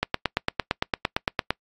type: click train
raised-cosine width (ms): 0.3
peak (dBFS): -5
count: 14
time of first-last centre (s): 0.03-1.506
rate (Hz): 8.81
effects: noise-tail reverb RT60 0.1 s tail -26 dB re dry + AAC 48 kbps